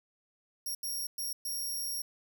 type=tone bursts at uneven times; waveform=10% pulse; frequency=5588 Hz; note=F8; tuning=in tune; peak=-28 dBFS; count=4; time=0.66-0.75 / 0.83-1.07 / 1.18-1.33 / 1.45-2.02 s; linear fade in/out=5 ms; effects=none